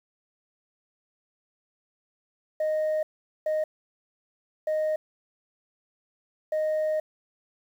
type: tone bursts at uneven times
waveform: sine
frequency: 620 Hz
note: D#5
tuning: 6 cents flat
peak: -21 dBFS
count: 4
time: 2.6-3.03 / 3.46-3.64 / 4.67-4.96 / 6.52-7 s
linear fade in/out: 5 ms
effects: tanh soft clip ceiling -22 dBFS + 9-bit